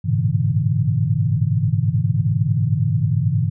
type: tone cluster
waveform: sine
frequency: 100.8 / 110.1 / 123.1 / 142 / 161.4 Hz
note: G2 / A2 / B2 / C#3 / E3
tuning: +49 / +2 / -5 / +42 / -36 cents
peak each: -22 dBFS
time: 0.04-3.5 s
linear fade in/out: 20 ms
effects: none